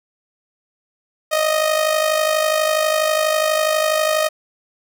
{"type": "tone with amplitude modulation", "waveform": "sawtooth", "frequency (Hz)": 622.3, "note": "D#5", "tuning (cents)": 0, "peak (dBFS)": -9, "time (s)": [1.31, 4.29], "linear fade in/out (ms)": 20, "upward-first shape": "sine", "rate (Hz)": 52.2, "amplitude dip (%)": 60, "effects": []}